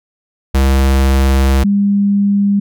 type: tone pair in turn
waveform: square / sine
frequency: 67.1 / 201.1 Hz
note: C2 / G3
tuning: +44 / +44 cents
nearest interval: octave + perfect fifth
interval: 1900 cents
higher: second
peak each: -9 / -9 dBFS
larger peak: neither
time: 0.54-1.64 / 1.64-2.6 s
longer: first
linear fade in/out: 10 ms
effects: none